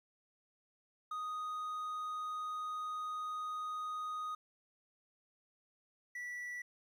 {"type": "tone pair in turn", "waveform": "triangle", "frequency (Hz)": [1244.5, 1956.2], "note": ["D#6", "B6"], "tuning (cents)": [0, -17], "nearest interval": "minor sixth", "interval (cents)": 783, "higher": "second", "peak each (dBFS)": [-36, -39], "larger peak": "first", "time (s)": [[1.11, 4.35], [6.15, 6.62]], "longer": "first", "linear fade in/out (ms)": 5, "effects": ["12-bit"]}